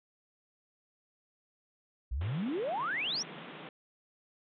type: exponential sweep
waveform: sine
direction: up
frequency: 55 to 5930 Hz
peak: -31 dBFS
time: 2.11-3.23 s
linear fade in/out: 10 ms
type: band-pass noise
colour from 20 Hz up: pink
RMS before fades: -47 dBFS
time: 2.21-3.69 s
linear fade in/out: 2 ms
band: 140 to 3600 Hz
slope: 96 dB/octave
effects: none